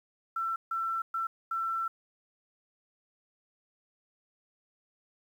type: tone bursts at uneven times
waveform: sine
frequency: 1342 Hz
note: E6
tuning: 31 cents sharp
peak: -29 dBFS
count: 4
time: 0.36-0.56 / 0.71-1.02 / 1.14-1.27 / 1.51-1.88 s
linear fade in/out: 5 ms
effects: 10-bit